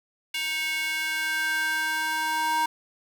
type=tone with high-pass filter sweep; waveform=square; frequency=314.1 Hz; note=D#4; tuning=16 cents sharp; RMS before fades=-27 dBFS; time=0.34-2.66 s; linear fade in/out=5 ms; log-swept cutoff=2500 to 1000 Hz; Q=3.4; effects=none